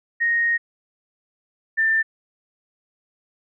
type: tone pair in turn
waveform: sine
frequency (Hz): 1864.7 / 1786.2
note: A#6 / A6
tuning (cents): 0 / +26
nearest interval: minor second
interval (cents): 74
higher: first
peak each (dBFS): -17 / -16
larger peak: second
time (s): 0.2-0.58 / 1.77-2.03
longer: first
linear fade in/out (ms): 20
effects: none